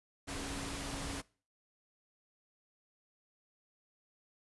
sine tone in noise, 277.2 Hz, C#4, in tune, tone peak -45 dBFS, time 0.27-1.22 s, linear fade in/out 20 ms, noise pink, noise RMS -41 dBFS, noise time 0.27-1.22 s, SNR -7 dB, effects noise-tail reverb RT60 0.4 s tail -23 dB re dry + resampled to 24000 Hz

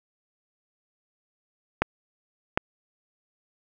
clicks, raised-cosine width 0.5 ms, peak -5 dBFS, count 2, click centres 1.82 / 2.575 s, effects none

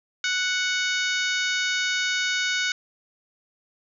harmonic tone with a mistuned harmonic, 740 Hz, F#5, in tune, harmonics 2 / 3 / 4 / 5 / 6 / 7 / 8 / 9, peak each -26 / -29 / -32 / -30 / -35 / -36 / -37 / -36 dBFS, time 0.24-2.72 s, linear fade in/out 2 ms, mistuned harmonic 6, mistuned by +17 cents, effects none

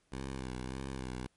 10% pulse tone with vibrato, 64.9 Hz, C2, 13 cents flat, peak -30 dBFS, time 0.12-1.27 s, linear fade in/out 5 ms, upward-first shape sine, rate 1.7 Hz, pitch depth 60 cents each way, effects pink hiss -74 dBFS RMS until 1.36 s + MP3 48 kbps

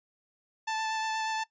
sawtooth tone with vibrato, 880 Hz, A5, in tune, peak -26 dBFS, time 0.67-1.44 s, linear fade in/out 10 ms, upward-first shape sine, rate 8.4 Hz, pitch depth 11 cents each way, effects noise-tail reverb RT60 0.1 s tail -17 dB re dry + resampled to 16000 Hz

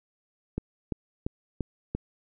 click train, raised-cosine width 3 ms, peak -16 dBFS, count 5, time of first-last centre 0.58-1.95 s, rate 2.92 Hz, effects none

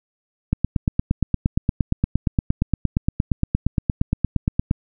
click train, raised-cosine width 5 ms, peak -5 dBFS, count 37, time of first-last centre 0.53-4.711 s, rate 8.61 Hz, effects none

